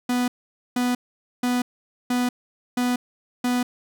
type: tone bursts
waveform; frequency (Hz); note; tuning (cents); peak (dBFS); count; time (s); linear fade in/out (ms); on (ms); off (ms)
45% pulse; 246.9; B3; 0; -20; 6; 0.09-3.63; 5; 190; 480
effects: none